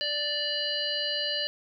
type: harmonic tone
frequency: 587.3 Hz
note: D5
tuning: in tune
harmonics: 1 / 3 / 5 / 7 / 8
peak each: -36 / -36 / -31 / -33 / -34 dBFS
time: 0.01-1.47 s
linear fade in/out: 0 ms
effects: none